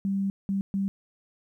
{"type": "tone bursts at uneven times", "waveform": "sine", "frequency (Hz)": 196, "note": "G3", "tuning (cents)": 0, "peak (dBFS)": -24, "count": 3, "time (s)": [[0.05, 0.3], [0.49, 0.61], [0.74, 0.88]], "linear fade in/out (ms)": 0, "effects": ["11-bit"]}